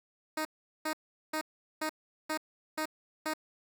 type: tone bursts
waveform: 10% pulse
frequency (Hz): 311.1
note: D#4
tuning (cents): 0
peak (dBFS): -23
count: 7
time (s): 0.37-3.337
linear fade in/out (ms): 5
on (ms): 81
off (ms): 400
effects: none